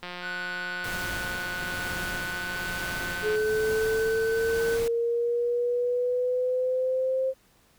click train, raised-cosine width 0.3 ms, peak -21 dBFS, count 593, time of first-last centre 0.03-3.356 s, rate 178 Hz
triangle tone with pitch glide, 1480 to 1518.1 Hz, F#6 to F#6, 0 to +44 cents, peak -30 dBFS, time 0.21-4.79 s, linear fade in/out 50 ms, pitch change +44 cents, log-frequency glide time 1.95-3.41 s
pink noise with tremolo, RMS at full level -36 dBFS, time 0.84-4.88 s, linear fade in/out 2 ms, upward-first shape sine, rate 1.1 Hz, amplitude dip 40%
sine exponential sweep, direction up, 426.1 to 528 Hz, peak -23 dBFS, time 3.22-7.34 s, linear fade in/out 50 ms
effects pink hiss -62 dBFS RMS until 7.78 s

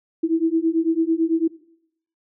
sine beating tone pair, 322.2 / 331.2 Hz, E4 / E4, -39 / +8 cents, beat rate 9 Hz, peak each -20 dBFS, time 0.23-1.48 s, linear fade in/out 10 ms, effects noise-tail reverb RT60 0.7 s tail -18 dB re dry

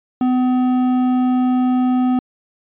triangle tone with hard clipping, 252.6 Hz, B3, 39 cents sharp, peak -15 dBFS, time 0.21-2.19 s, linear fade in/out 2 ms, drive 12 dB, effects resampled to 8000 Hz

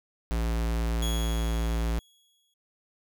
square tone, 56.8 Hz, A#1, 44 cents flat, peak -26 dBFS, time 0.31-1.99 s, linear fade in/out 0 ms
sawtooth tone with exponential decay, 3339 Hz, G#7, 9 cents sharp, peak -29 dBFS, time 1.02-2.54 s, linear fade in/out 5 ms, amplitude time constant 330 ms
effects none

